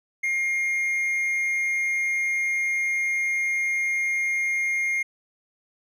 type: tone with amplitude modulation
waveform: triangle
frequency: 2130 Hz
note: C7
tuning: 30 cents sharp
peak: -19 dBFS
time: 0.23-5.03 s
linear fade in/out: 10 ms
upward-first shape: sine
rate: 230 Hz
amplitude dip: 30%
effects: none